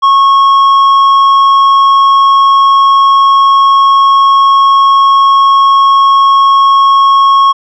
triangle tone with tanh clipping, 1096 Hz, C#6, 20 cents flat, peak -4 dBFS, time 0.02-7.53 s, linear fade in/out 20 ms, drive 10 dB, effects none

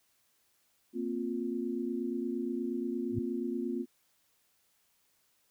sine chord, Bb suspended second, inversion none, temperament equal with one note detuned, 233.1 / 261.6 / 351.5 Hz, Bb3 / C4 / F4, 0 / 0 / +11 cents, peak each -36 dBFS, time 0.93-3.86 s, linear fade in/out 50 ms
sine tone with exponential growth, 110.6 Hz, A2, 9 cents sharp, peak -27 dBFS, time 3.09-3.19 s, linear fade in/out 5 ms, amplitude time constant 20 ms
effects white hiss -72 dBFS RMS until 5.5 s

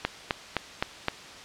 click train, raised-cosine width 0.3 ms, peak -8 dBFS, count 5, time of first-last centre 0.05-1.084 s, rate 3.87 Hz, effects white hiss -44 dBFS RMS until 1.44 s + low-pass 5000 Hz 12 dB/octave

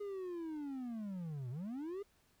triangle linear two-way sweep, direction down then up, 415.3 to 117.3 to 415.3 Hz, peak -38 dBFS, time 0-2.03 s, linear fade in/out 10 ms, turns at 1.5 s, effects pink hiss -72 dBFS RMS until 2.4 s

